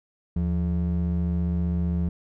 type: ring-modulated tone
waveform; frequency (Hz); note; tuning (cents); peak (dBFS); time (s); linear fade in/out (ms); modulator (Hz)
triangle; 125.9; B2; +34; -17; 0.36-2.09; 5; 47.6
effects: none